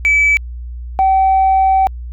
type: tone pair in turn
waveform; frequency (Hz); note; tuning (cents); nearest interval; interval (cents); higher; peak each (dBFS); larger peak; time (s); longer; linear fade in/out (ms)
sine; 2299 / 767.2; D7 / G5; -37 / -37; octave + perfect fifth; 1900; first; -7; neither; 0.05-0.37 / 0.99-1.87; second; 0
effects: tanh soft clip ceiling -6 dBFS + added 60 Hz sine -24 dBFS peak until 2.12 s